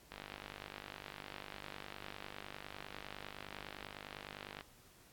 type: click train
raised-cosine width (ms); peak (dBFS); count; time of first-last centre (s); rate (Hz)
0.3; -29; 225; 0.12-4.609; 49.9
effects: pink hiss -63 dBFS RMS until 5.12 s + AAC 64 kbps